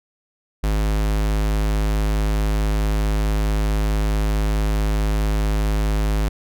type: tone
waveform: square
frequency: 52.3 Hz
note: G#1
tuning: 13 cents sharp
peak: -18 dBFS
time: 0.63-6.29 s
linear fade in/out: 10 ms
effects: none